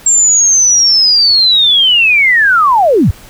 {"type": "linear sweep", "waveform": "sine", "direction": "down", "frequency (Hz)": [7459, 59.2], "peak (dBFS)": -5, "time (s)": [0.06, 3.11], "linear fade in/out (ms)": 5, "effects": ["pink hiss -37 dBFS RMS until 3.29 s"]}